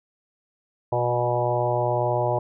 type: harmonic tone with a mistuned harmonic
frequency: 121.8 Hz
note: B2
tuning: 24 cents flat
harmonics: 1 / 3 / 4 / 5 / 6 / 7 / 8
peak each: -27 / -29 / -30 / -25 / -30 / -28 / -31 dBFS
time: 0.92-2.39 s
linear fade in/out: 5 ms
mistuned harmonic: 7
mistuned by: -15 cents
effects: none